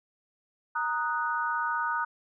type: chord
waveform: sine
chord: D# minor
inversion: second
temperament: equal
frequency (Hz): 932.3 / 1244.5 / 1480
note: A#5 / D#6 / F#6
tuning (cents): 0 / 0 / 0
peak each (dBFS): -31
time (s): 0.75-2.05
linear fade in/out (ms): 10
effects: none